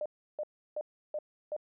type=tone bursts; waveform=sine; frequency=603 Hz; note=D5; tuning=46 cents sharp; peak=-32 dBFS; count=5; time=0.01-1.565 s; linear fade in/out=2 ms; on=47 ms; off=330 ms; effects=none